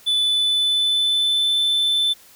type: tone with pitch glide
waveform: triangle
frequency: 3486 to 3527 Hz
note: A7 to A7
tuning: -17 to +3 cents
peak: -15 dBFS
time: 0.06-2.14 s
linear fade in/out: 20 ms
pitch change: +20 cents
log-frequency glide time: 0.18-1.58 s
effects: white hiss -49 dBFS RMS until 2.35 s